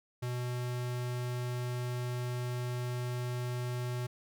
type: tone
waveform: square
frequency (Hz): 123.4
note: B2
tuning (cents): -1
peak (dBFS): -34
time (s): 0.22-4.07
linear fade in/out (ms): 10
effects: none